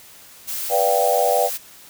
blue noise, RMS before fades -27 dBFS, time 0.47-1.58 s, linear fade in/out 20 ms
sine chord, G dominant seventh, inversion first, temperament equal, 493.9 / 587.3 / 698.5 / 784 Hz, B4 / D5 / F5 / G5, 0 / 0 / 0 / 0 cents, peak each -21 dBFS, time 0.69-1.5 s, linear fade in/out 50 ms
effects white hiss -45 dBFS RMS until 1.89 s

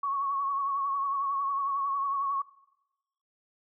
sine tone with vibrato, 1108.7 Hz, C#6, in tune, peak -27 dBFS, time 0.03-2.42 s, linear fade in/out 5 ms, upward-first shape triangle, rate 11 Hz, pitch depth 51 cents each way, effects noise-tail reverb RT60 1.0 s tail -22 dB re dry

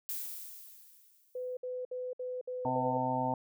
violet noise with exponential decay, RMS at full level -36 dBFS, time 0.09-1.57 s, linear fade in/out 0 ms, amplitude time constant 320 ms
sine tone bursts, 503 Hz, B4, 32 cents sharp, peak -35 dBFS, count 6, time 1.35-2.975 s, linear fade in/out 5 ms, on 220 ms, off 61 ms
harmonic tone, 128.2 Hz, C3, 35 cents flat, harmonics 1 / 2 / 4 / 5 / 6 / 7, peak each -39 / -36 / -39 / -38 / -37 / -33 dBFS, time 2.65-3.34 s, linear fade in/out 2 ms
effects none

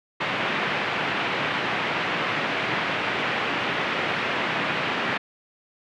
white band-pass noise, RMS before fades -26 dBFS, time 0.2-5.18 s, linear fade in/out 10 ms, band 120 to 2700 Hz, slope 24 dB/octave, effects none

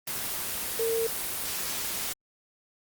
sine tone in noise, 454.8 Hz, A#4, 43 cents flat, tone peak -25 dBFS, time 0.79-1.07 s, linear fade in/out 5 ms, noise white, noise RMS -32 dBFS, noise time 0.07-2.13 s, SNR +4 dB, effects Opus 24 kbps

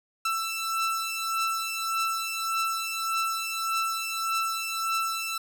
sawtooth beating tone pair, 1330 / 1331.7 Hz, E6 / E6, +15 / +17 cents, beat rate 1.7 Hz, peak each -25 / -28 dBFS, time 0.25-5.38 s, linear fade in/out 5 ms, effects none

